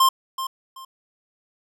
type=tone with echo; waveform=square; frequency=1055 Hz; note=C6; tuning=14 cents sharp; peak=-14 dBFS; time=0-0.09 s; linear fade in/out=5 ms; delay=380 ms; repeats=2; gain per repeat=-12 dB; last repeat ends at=0.85 s; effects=none